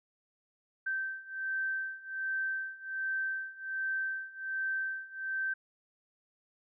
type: beating tone pair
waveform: sine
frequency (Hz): 1554 / 1555.3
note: G6 / G6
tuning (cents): -16 / -14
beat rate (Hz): 1.3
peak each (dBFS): -37 / -35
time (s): 0.86-5.54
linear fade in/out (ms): 10
effects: none